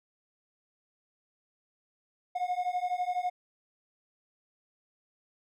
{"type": "beating tone pair", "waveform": "triangle", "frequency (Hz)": [716, 728], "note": ["F5", "F#5"], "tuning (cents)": [43, -28], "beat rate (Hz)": 12, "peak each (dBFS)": -30, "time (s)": [2.35, 3.3], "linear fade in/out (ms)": 10, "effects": []}